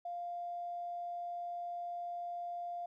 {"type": "tone with tanh clipping", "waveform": "triangle", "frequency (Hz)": 698.5, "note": "F5", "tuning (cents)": 0, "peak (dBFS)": -38, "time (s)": [0.05, 2.86], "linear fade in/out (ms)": 5, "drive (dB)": 3, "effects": []}